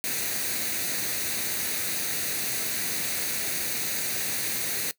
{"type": "noise with comb filter", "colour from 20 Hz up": "white", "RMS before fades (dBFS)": -29, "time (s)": [0.04, 4.91], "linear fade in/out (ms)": 0, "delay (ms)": 0.47, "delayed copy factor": 0.55, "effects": ["noise-tail reverb RT60 0.1 s tail -19 dB re dry", "high-pass 100 Hz 12 dB/octave"]}